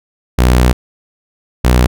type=tone pair in turn; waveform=sawtooth; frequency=61.74 / 61.74 Hz; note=B1 / B1; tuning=0 / 0 cents; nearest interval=unison; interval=0 cents; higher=neither; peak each=-3 dBFS; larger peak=neither; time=0.38-0.73 / 1.64-1.87 s; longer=first; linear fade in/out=10 ms; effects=none